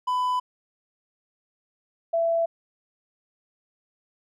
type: tone pair in turn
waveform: triangle / sine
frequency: 1000 / 667.4 Hz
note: B5 / E5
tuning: +21 / +21 cents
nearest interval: perfect fifth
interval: 700 cents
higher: first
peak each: -20 dBFS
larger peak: neither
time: 0.07-0.4 / 2.13-2.46 s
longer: neither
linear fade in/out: 10 ms
effects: none